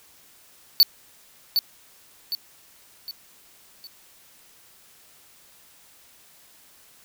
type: tone with echo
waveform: square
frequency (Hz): 4489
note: C#8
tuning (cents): +21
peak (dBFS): -11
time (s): 0.8-0.83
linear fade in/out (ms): 0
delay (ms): 760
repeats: 4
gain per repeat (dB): -7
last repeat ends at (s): 3.87
effects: white hiss -54 dBFS RMS until 7.04 s